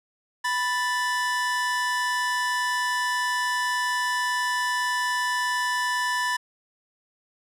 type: tone pair together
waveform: 45% pulse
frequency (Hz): 987.8 / 1758.2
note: B5 / A6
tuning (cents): 0 / -2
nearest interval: minor seventh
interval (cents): 998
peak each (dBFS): -26 / -26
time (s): 0.44-6.37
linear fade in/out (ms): 10
effects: low-pass 10000 Hz 12 dB/octave